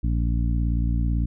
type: harmonic tone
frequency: 58 Hz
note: A#1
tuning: 8 cents flat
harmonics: 1 / 2 / 3 / 4 / 5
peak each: -21 / -27 / -31 / -33 / -35 dBFS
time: 0.03-1.26 s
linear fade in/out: 10 ms
effects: none